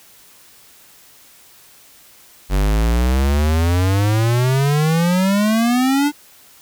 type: exponential sweep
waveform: square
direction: up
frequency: 46.59 to 297.7 Hz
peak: -14 dBFS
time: 2.49-6.12 s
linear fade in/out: 50 ms
effects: white hiss -47 dBFS RMS until 6.61 s